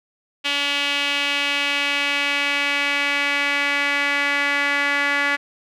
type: tone with band-pass filter sweep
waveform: sawtooth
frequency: 284.9 Hz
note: C#4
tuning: 48 cents sharp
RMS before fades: -21 dBFS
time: 0.44-5.37 s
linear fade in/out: 20 ms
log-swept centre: 2900 to 1900 Hz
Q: 3.1
effects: none